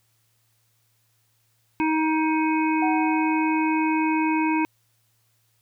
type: harmonic tone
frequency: 314.8 Hz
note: D#4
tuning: 20 cents sharp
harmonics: 1 / 3 / 5 / 7 / 8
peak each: -21 / -25 / -36 / -33 / -31 dBFS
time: 1.8-4.65 s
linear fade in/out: 0 ms
type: tone with exponential decay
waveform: sine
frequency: 750 Hz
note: F#5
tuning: 23 cents sharp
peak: -23 dBFS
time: 2.82-4.39 s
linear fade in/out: 5 ms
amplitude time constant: 340 ms
effects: added 113 Hz sine -68 dBFS peak until 5.61 s + white hiss -68 dBFS RMS until 5.61 s